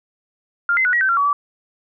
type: tone with pitch steps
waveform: sine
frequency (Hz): 1399 / 2060 / 1473 / 1911 / 1544 / 1374 / 1135 / 1153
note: F6 / C7 / F#6 / A#6 / G6 / F6 / C#6 / D6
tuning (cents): +3 / -28 / -8 / +43 / -27 / -29 / +41 / -32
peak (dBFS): -14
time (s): 0.69-1.33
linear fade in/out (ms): 2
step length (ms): 80
effects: none